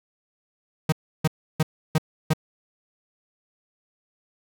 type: tone bursts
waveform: 45% pulse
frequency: 156.8 Hz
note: D#3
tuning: 14 cents sharp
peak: -17 dBFS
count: 5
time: 0.89-2.335 s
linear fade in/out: 5 ms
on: 33 ms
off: 320 ms
effects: none